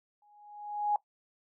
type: tone with exponential growth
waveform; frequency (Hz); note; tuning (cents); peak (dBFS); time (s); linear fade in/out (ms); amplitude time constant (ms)
sine; 830.6; G#5; 0; -23; 0.22-0.96; 2; 160
effects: noise-tail reverb RT60 0.1 s tail -18 dB re dry